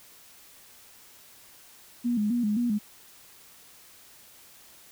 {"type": "tone with vibrato", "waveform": "sine", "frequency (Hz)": 224.4, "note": "A3", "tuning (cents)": 34, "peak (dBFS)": -23, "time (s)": [2.04, 2.79], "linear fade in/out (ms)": 20, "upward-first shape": "square", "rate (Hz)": 3.8, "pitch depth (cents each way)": 120, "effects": ["white hiss -53 dBFS RMS until 4.91 s"]}